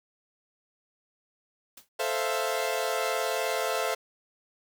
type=noise with exponential decay; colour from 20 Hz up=white; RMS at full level=-43 dBFS; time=1.77-1.89 s; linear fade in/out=5 ms; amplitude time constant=26 ms
type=chord; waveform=sawtooth; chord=F major seventh; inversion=first; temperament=equal; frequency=440 / 523.3 / 659.3 / 698.5 Hz; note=A4 / C5 / E5 / F5; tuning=0 / 0 / 0 / 0 cents; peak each=-29 / -28 / -28 / -30 dBFS; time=1.99-3.95 s; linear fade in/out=10 ms
effects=none